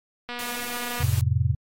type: click train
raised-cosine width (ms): 0.3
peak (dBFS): -18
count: 180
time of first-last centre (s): 0.29-1.03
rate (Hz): 242
type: noise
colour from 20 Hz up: white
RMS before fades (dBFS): -36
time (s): 0.39-1.21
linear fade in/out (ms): 0
type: chord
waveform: sine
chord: F major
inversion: none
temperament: just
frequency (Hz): 87.31 / 109.13 / 130.96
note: F2 / A2 / C3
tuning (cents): 0 / -14 / +2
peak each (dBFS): -24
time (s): 1-1.55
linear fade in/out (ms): 10
effects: AAC 48 kbps